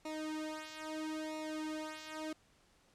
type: tone with flanger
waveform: sawtooth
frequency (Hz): 311.1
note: D#4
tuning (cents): 0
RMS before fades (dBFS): -42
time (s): 0.05-2.33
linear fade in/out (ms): 5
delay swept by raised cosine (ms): 0.62 to 3.12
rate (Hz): 0.76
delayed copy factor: -1
effects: pink hiss -69 dBFS RMS until 2.94 s + low-pass 9000 Hz 12 dB/octave